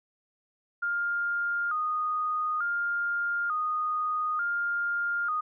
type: tone with vibrato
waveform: sine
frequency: 1318.5 Hz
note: E6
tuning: in tune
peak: -26 dBFS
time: 0.82-5.41 s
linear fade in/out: 10 ms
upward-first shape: square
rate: 0.56 Hz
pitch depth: 110 cents each way
effects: none